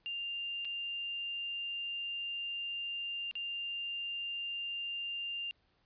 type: tone with dropouts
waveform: sine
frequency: 2794 Hz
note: F7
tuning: in tune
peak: -36 dBFS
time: 0.06-5.51 s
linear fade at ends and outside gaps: 0 ms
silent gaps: 0.648-0.652 / 3.312-3.354 s
effects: pink hiss -73 dBFS RMS until 5.85 s + resampled to 11025 Hz